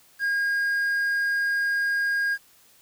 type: tone with quantisation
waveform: triangle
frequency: 1626 Hz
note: G#6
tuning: 37 cents flat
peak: -20 dBFS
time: 0.19-2.38 s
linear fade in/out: 50 ms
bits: 8
effects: white hiss -57 dBFS RMS until 2.81 s